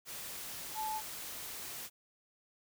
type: tone in noise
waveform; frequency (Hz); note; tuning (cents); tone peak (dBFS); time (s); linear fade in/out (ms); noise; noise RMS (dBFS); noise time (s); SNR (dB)
sine; 868; A5; -24; -35; 0.74-1.02; 50; white; -44; 0.05-1.9; +6
effects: none